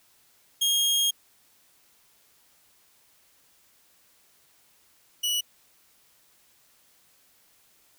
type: tone pair in turn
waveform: sawtooth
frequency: 3251 / 2939 Hz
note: G#7 / F#7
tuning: -38 / -12 cents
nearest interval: major second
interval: 174 cents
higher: first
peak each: -18 / -21 dBFS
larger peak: first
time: 0.61-1.11 / 5.23-5.41 s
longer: first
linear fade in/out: 10 ms
effects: white hiss -62 dBFS RMS until 7.98 s

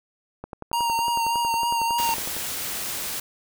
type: click train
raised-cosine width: 1 ms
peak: -20 dBFS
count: 22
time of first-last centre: 0.44-2.367 s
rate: 10.9 Hz
type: tone with vibrato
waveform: square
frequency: 932.3 Hz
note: A#5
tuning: in tune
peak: -22 dBFS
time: 0.73-2.14 s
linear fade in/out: 0 ms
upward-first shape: triangle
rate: 3.4 Hz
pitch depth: 31 cents each way
type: noise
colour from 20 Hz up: white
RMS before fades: -30 dBFS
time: 1.98-3.2 s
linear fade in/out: 5 ms
effects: none

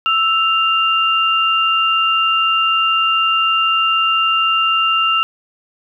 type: tone pair together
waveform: sine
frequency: 1318.5 / 2792 Hz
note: E6 / F7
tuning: 0 / -1 cents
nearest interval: octave + minor second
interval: 1299 cents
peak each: -15 dBFS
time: 0.06-5.23 s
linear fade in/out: 0 ms
effects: none

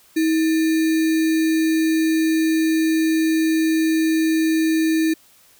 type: tone with sample-and-hold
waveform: sine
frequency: 320 Hz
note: D#4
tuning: 49 cents sharp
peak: -15 dBFS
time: 0.16-5.14 s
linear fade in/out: 10 ms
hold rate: 2100 Hz
effects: white hiss -53 dBFS RMS until 5.59 s

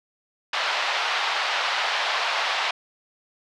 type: band-pass noise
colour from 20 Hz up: pink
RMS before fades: -25 dBFS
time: 0.53-2.71 s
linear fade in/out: 5 ms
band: 720 to 4400 Hz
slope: 24 dB/octave
effects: none

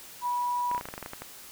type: tone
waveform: sine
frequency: 976 Hz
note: B5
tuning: 21 cents flat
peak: -26 dBFS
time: 0.21-0.81 s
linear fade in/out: 50 ms
type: clicks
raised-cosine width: 0.5 ms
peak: -22 dBFS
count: 12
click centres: 0.714 / 0.748 / 0.779 / 0.811 / 0.855 / 0.887 / 0.939 / 0.979 / 1.027 / 1.061 / 1.134 / 1.22 s
effects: white hiss -47 dBFS RMS until 1.51 s

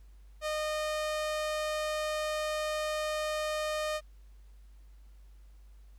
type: tone with low-pass filter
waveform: sawtooth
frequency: 613 Hz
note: D#5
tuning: 26 cents flat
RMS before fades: -33 dBFS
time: 0.41-4.01 s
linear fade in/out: 50 ms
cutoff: 11000 Hz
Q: 0.55
effects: added 50 Hz sine -51 dBFS peak until 5.98 s + pink hiss -71 dBFS RMS until 5.98 s

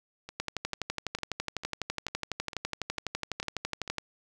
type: two click trains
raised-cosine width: 0.2 ms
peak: -24 / -14 dBFS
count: 9 / 44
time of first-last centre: 0.29-3.877 / 0.4-3.983 s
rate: 2.23 / 12 Hz
effects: none

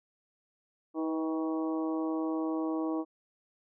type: harmonic tone with a mistuned harmonic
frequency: 159.4 Hz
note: D#3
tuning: 42 cents sharp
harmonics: 2 / 3 / 4 / 5 / 6 / 7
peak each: -30 / -39 / -41 / -44 / -45 / -44 dBFS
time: 0.94-3.05 s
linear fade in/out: 50 ms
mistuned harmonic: 3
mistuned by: +31 cents
effects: none

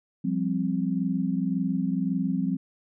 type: chord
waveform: sine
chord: F suspended second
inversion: none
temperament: just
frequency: 174.61 / 196.44 / 261.9 Hz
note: F3 / G3 / C4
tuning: 0 / +4 / +2 cents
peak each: -28 dBFS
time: 0.24-2.57 s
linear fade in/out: 10 ms
effects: none

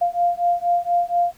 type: beating tone pair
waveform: sine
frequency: 696 / 700.2 Hz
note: F5 / F5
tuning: -6 / +4 cents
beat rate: 4.2 Hz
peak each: -20 dBFS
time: 0.01-1.33 s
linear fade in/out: 10 ms
effects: pink hiss -53 dBFS RMS until 1.37 s

